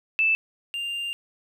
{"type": "tone pair in turn", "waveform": ["sine", "triangle"], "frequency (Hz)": [2637, 2794], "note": ["E7", "F7"], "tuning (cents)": [0, 0], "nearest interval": "minor second", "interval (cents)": 100, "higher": "second", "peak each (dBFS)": [-18, -26], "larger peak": "first", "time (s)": [[0.19, 0.35], [0.74, 1.13]], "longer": "second", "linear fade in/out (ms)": 0, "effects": []}